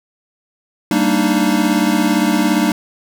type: chord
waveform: square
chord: Eb major seventh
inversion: first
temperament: equal with one note detuned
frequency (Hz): 196 / 230.3 / 293.7 / 311.1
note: G3 / Bb3 / D4 / Eb4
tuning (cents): 0 / -21 / 0 / 0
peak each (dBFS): -19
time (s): 0.91-2.72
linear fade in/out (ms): 2
effects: none